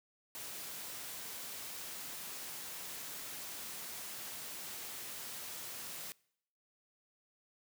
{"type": "noise", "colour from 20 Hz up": "white", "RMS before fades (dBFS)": -45, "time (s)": [0.35, 6.12], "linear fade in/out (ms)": 0, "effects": ["noise-tail reverb RT60 0.7 s tail -24 dB re dry", "high-pass 100 Hz 12 dB/octave"]}